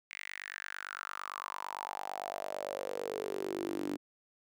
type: tone with high-pass filter sweep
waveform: sawtooth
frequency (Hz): 48.88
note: G1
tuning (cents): -4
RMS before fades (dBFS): -40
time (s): 0.1-3.97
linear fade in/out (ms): 20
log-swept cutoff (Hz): 2200 to 290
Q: 6.2
effects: none

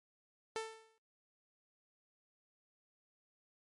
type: tone with exponential decay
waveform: sawtooth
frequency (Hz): 444.3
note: A4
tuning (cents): +17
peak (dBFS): -31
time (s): 0.56-0.98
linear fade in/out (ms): 0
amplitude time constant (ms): 90
effects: noise-tail reverb RT60 0.2 s tail -20 dB re dry + MP3 48 kbps

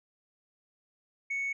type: tone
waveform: sine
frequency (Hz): 2217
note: C#7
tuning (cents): 0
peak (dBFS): -28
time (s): 1.3-1.53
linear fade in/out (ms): 10
effects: tanh soft clip ceiling -28 dBFS

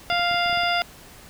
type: harmonic tone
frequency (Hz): 698.5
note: F5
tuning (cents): 0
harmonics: 1 / 2 / 3 / 4 / 5 / 7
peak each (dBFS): -23 / -26 / -28 / -29 / -30 / -31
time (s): 0.1-0.82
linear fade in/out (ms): 0
type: clicks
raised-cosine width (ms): 3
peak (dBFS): -28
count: 9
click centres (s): 0.126 / 0.195 / 0.313 / 0.344 / 0.461 / 0.497 / 0.528 / 0.574 / 0.635
effects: pink hiss -46 dBFS RMS until 1.29 s

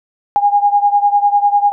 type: beating tone pair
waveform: sine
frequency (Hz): 814 / 824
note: G#5 / G#5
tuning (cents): -35 / -14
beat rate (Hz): 10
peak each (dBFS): -11 / -14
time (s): 0.36-1.72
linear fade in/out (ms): 0
effects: none

